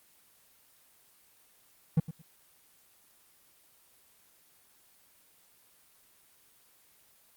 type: tone with echo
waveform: triangle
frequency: 160 Hz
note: D#3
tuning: 49 cents sharp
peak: -18 dBFS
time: 1.97-2 s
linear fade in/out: 5 ms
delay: 110 ms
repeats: 2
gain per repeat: -15 dB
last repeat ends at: 2.22 s
effects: white hiss -63 dBFS RMS until 7.36 s + Opus 24 kbps